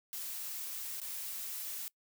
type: noise with dropouts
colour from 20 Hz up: blue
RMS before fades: -41 dBFS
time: 0.13-1.88 s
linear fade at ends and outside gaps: 0 ms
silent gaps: 1.001-1.016 s
effects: noise-tail reverb RT60 0.1 s tail -23 dB re dry